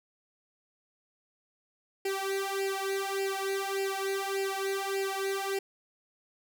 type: tone with flanger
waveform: sawtooth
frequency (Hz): 390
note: G4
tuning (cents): -9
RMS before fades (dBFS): -32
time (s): 2.05-5.59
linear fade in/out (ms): 5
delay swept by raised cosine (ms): 0.4 to 2.1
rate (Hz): 1.7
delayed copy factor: +0.9
effects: none